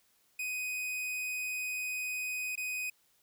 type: tone with dropouts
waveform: 45% pulse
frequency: 2501 Hz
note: D#7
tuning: 8 cents sharp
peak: -34 dBFS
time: 0.39-2.9 s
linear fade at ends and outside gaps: 5 ms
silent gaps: 2.556-2.575 s
effects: white hiss -70 dBFS RMS until 3.22 s